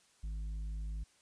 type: tone with tanh clipping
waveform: sine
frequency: 52.4 Hz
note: G#1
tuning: 16 cents sharp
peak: -38 dBFS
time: 0.23-1.04 s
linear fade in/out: 10 ms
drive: 6 dB
effects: white hiss -68 dBFS RMS until 1.21 s + resampled to 22050 Hz